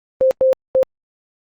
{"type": "tone bursts at uneven times", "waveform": "sine", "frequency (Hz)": 523.3, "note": "C5", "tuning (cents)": 0, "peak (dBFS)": -10, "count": 3, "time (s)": [[0.21, 0.31], [0.41, 0.53], [0.75, 0.83]], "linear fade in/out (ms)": 0, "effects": ["Opus 24 kbps"]}